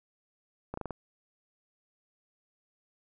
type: slowing click train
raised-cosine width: 1 ms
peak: -22 dBFS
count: 5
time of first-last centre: 0.74-0.907 s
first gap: 34 ms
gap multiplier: 1.14
effects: none